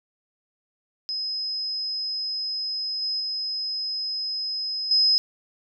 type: tone with level steps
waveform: sine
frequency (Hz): 5080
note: D#8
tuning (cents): +35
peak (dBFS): -26 / -24 / -26 / -16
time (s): 1.09-5.18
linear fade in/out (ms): 0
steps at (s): 3.02 / 3.2 / 4.91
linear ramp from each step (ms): 2
effects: none